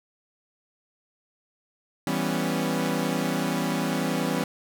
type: chord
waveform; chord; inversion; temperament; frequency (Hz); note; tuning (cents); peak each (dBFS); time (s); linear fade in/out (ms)
sawtooth; C# half-diminished seventh; first; equal; 164.81 / 196 / 246.9 / 277.2; E3 / G3 / B3 / C#4; 0 / 0 / 0 / 0; -26; 2.07-4.44; 2
effects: none